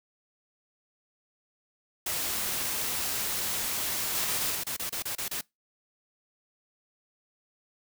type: noise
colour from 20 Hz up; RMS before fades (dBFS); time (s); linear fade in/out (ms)
white; -31; 2.06-4.55; 5
type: noise bursts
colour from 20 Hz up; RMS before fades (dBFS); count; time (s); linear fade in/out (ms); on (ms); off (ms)
white; -33; 10; 4.15-5.411; 5; 100; 29
effects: noise-tail reverb RT60 0.2 s tail -24 dB re dry